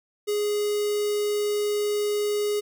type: tone with notch filter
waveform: square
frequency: 415.3 Hz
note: G#4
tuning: in tune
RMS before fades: -25 dBFS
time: 0.27-2.61 s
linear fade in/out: 20 ms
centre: 1500 Hz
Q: 0.8
effects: none